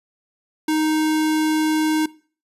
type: tone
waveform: square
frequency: 311.1 Hz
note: D#4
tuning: in tune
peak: -18 dBFS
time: 0.68-2.06 s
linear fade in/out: 5 ms
effects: noise-tail reverb RT60 0.4 s tail -20 dB re dry + resampled to 32000 Hz